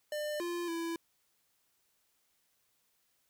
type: tone with pitch steps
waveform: square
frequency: 599 / 346.9 / 333.4 Hz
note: D5 / F4 / E4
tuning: +34 / -12 / +20 cents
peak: -35 dBFS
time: 0.12-0.96 s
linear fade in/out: 2 ms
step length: 280 ms
effects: white hiss -75 dBFS RMS until 3.29 s